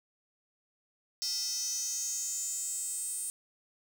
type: tone with high-pass filter sweep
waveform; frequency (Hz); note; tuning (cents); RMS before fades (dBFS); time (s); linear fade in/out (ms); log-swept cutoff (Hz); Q
square; 284.9; C#4; +48; -35; 1.22-3.3; 0; 5300 to 8800; 8.1
effects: none